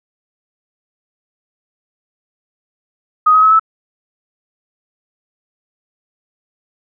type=tone with pitch steps; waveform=sine; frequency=1250 / 1268.9 / 1288.1 / 1307.6 Hz; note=D#6 / D#6 / E6 / E6; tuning=+8 / +34 / -40 / -14 cents; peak=-6 dBFS; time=3.26-3.596 s; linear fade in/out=10 ms; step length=84 ms; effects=none